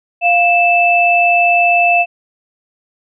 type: tone pair together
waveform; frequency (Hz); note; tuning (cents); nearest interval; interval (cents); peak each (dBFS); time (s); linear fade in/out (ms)
sine; 698.5 / 2637; F5 / E7; 0 / 0; octave + major seventh; 2300; -11; 0.21-2.06; 50
effects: none